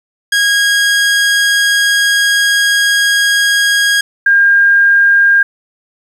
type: tone pair in turn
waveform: sawtooth / sine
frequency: 1639 / 1609 Hz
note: G#6 / G6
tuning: -23 / +45 cents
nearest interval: unison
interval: 32 cents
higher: first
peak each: -5 dBFS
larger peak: neither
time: 0.32-4.01 / 4.26-5.43 s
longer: first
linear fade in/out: 5 ms
effects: low-pass 10000 Hz 12 dB/octave + 7-bit